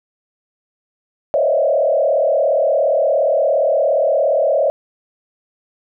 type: tone with frequency modulation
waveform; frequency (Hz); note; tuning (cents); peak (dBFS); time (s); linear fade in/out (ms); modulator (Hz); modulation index
sine; 596; D5; +25; -12; 1.34-4.7; 0; 37.2; 1.9
effects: none